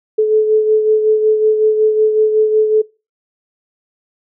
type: beating tone pair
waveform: sine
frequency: 431.6 / 437 Hz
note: A4 / A4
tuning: -33 / -12 cents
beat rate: 5.4 Hz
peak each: -10 / -19 dBFS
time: 0.18-2.82 s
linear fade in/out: 10 ms
effects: noise-tail reverb RT60 0.3 s tail -23 dB re dry